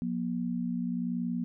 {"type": "tone pair together", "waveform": "sine", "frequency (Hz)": [179.07, 240], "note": ["F3", "B3"], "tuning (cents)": [44, -49], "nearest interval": "perfect fourth", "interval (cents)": 507, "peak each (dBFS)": [-33, -31], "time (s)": [0.02, 1.44], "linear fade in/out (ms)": 0, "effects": []}